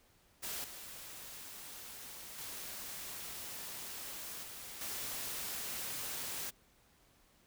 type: noise with level steps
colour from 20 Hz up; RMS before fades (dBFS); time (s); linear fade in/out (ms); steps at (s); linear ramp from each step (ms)
white; -41 / -49 / -45 / -48 / -41; 0.42-6.51; 20; 0.64 / 2.38 / 4.43 / 4.81; 2
effects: pink hiss -68 dBFS RMS until 7.46 s